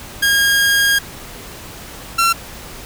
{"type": "tone pair in turn", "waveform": "sawtooth", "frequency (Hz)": [1626, 1357.5], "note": ["G#6", "F6"], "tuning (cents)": [-37, -50], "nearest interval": "minor third", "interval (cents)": 313, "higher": "first", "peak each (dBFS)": -8, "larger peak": "neither", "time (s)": [[0.22, 0.99], [2.18, 2.33]], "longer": "first", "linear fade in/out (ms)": 10, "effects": ["pink hiss -34 dBFS RMS until 2.85 s"]}